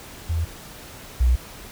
sine tone pair in turn, 82.2 / 61.58 Hz, E2 / B1, -4 / -4 cents, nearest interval perfect fourth, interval 500 cents, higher first, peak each -20 / -14 dBFS, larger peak second, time 0.29-0.45 / 1.2-1.36 s, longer neither, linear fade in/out 10 ms, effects pink hiss -41 dBFS RMS until 1.71 s

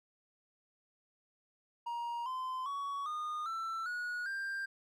triangle tone with pitch steps, 944 / 1029.4 / 1122.6 / 1224.2 / 1335 / 1455.8 / 1587.6 Hz, A#5 / C6 / C#6 / D#6 / E6 / F#6 / G6, +22 / -29 / +22 / -28 / +22 / -29 / +22 cents, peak -34 dBFS, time 1.86-4.66 s, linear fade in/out 10 ms, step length 400 ms, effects none

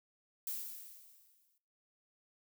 violet noise with exponential decay, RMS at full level -38 dBFS, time 0.47-1.58 s, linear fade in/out 2 ms, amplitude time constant 240 ms, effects noise-tail reverb RT60 0.5 s tail -19 dB re dry

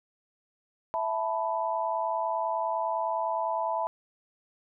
sine chord, E suspended fourth, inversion none, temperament just, 659.3 / 879 / 988.9 Hz, E5 / A5 / B5, 0 / -2 / +2 cents, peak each -31 dBFS, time 0.94-3.87 s, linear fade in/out 0 ms, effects none

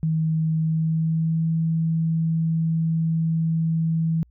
sine tone with pitch glide, 159.2 to 162.45 Hz, D#3 to E3, +40 to -25 cents, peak -19 dBFS, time 0.03-4.23 s, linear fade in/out 0 ms, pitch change +35 cents, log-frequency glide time 0.6-1.46 s, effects added 60 Hz sine -53 dBFS peak until 4.3 s

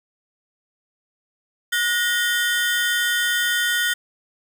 30% pulse ring-modulated tone, 1661.2 Hz, G#6, in tune, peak -13 dBFS, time 1.72-3.94 s, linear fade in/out 10 ms, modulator 209 Hz, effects none

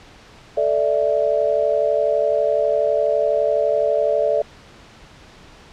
sine chord, A suspended fourth, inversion none, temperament equal, 440 / 587.3 / 659.3 Hz, A4 / D5 / E5, 0 / 0 / 0 cents, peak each -22 / -18 / -21 dBFS, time 0.57-4.42 s, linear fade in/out 5 ms, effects pink hiss -45 dBFS RMS until 5.72 s + low-pass 5000 Hz 12 dB/octave

